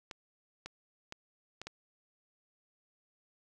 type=clicks; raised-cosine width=0.2 ms; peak=-25 dBFS; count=5; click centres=0.112 / 0.66 / 1.124 / 1.616 / 1.67 s; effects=none